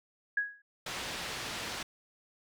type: tone with exponential decay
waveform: sine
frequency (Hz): 1661.2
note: G#6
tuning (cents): 0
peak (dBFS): -24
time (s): 0.37-0.62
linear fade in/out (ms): 5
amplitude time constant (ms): 54
type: low-pass noise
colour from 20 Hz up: white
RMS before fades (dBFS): -39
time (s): 0.86-1.83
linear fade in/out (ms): 5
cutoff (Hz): 4200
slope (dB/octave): 12
effects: none